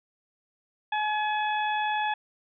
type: harmonic tone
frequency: 849 Hz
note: G#5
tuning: 38 cents sharp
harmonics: 1 / 2 / 3 / 4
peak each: -26 / -32 / -36 / -38 dBFS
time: 0.92-2.14 s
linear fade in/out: 5 ms
effects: none